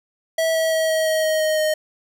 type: tone with pitch steps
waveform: square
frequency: 650 / 645.5 / 641.1 / 636.6 / 632.2 / 627.9 / 623.5 / 619.2 Hz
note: E5 / E5 / E5 / D#5 / D#5 / D#5 / D#5 / D#5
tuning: -24 / -37 / -48 / +39 / +27 / +16 / +3 / -9 cents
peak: -18 dBFS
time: 0.38-1.74 s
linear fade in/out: 5 ms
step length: 170 ms
effects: none